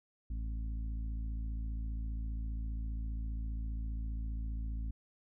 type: harmonic tone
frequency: 55 Hz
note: A1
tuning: in tune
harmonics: 1 / 2 / 3 / 4 / 5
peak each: -35 / -49 / -56 / -52 / -55 dBFS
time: 0.3-4.91 s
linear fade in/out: 5 ms
effects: none